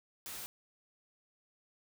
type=noise; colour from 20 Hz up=white; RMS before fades=-44 dBFS; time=0.26-0.46 s; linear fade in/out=0 ms; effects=none